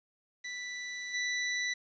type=tone with level steps; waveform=sawtooth; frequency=1975.5 Hz; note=B6; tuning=in tune; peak=-34 / -27 dBFS; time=0.44-1.74 s; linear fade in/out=10 ms; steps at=1.13 s; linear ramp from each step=20 ms; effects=resampled to 16000 Hz + 10-bit